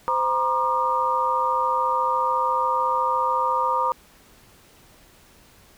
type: tone cluster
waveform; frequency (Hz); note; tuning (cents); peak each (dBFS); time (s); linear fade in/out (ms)
sine; 517 / 948 / 1062 / 1208; C5 / A#5 / C6 / D6; -21 / +29 / +25 / +48; -28 / -22 / -30 / -24; 0.08-3.92; 0
effects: pink hiss -53 dBFS RMS until 5.77 s